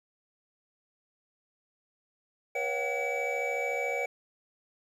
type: tone cluster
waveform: triangle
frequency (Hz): 482.5 / 556 / 707 / 761 / 2288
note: B4 / C#5 / F5 / F#5 / D7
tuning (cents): -40 / +5 / +21 / +48 / -46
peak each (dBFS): -33 / -33 / -38 / -36 / -31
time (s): 2.55-4.06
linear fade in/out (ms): 5
effects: 10-bit